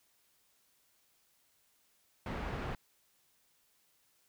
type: low-pass noise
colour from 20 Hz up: pink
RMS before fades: -39 dBFS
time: 2.26-2.75 s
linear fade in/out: 2 ms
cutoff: 2000 Hz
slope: 12 dB/octave
effects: white hiss -72 dBFS RMS until 4.28 s